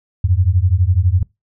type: beating tone pair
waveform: sine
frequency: 85.1 / 97.1 Hz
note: F2 / G2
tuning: -44 / -16 cents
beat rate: 12 Hz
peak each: -14 dBFS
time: 0.24-1.23 s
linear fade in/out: 5 ms
effects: noise-tail reverb RT60 0.2 s tail -23 dB re dry